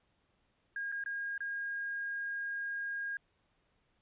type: tone with dropouts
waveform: sine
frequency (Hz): 1626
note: G#6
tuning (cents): -37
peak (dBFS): -35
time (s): 0.76-3.17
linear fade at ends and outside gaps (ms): 2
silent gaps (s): 0.918-0.923 / 1.039-1.06 / 1.379-1.405
effects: pink hiss -75 dBFS RMS until 4.01 s + resampled to 8000 Hz